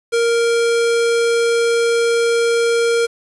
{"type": "tone", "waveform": "square", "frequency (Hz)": 466.2, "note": "A#4", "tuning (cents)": 0, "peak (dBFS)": -14, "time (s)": [0.12, 3.07], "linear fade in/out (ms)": 20, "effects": ["resampled to 24000 Hz", "7-bit"]}